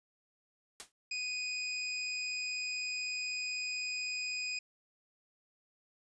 white noise with exponential decay, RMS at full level -40 dBFS, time 0.8-0.92 s, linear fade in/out 0 ms, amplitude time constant 24 ms
25% pulse tone, 2489 Hz, D#7, in tune, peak -31 dBFS, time 1.11-4.59 s, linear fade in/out 5 ms
effects resampled to 22050 Hz

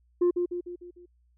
sine tone with echo, 352.6 Hz, F4, 17 cents sharp, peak -17 dBFS, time 0.21-0.31 s, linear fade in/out 10 ms, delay 150 ms, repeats 5, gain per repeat -6 dB, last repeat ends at 1.06 s, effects tanh soft clip ceiling -18 dBFS + added 60 Hz sine -62 dBFS peak until 1.37 s

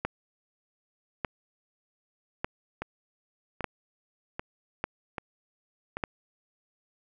two click trains, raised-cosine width 0.5 ms, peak -18 / -13 dBFS, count 5 / 6, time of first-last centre 2.82-5.97 / 0.05-6.038 s, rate 1.27 / 0.835 Hz, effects none

